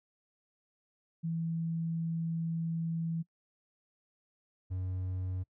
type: tone pair in turn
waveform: sine / triangle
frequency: 164.81 / 92.5 Hz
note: E3 / F#2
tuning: 0 / 0 cents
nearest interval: minor seventh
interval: 1000 cents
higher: first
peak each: -31 / -31 dBFS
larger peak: neither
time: 1.23-3.23 / 4.7-5.44 s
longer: first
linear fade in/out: 20 ms
effects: noise-tail reverb RT60 0.1 s tail -23 dB re dry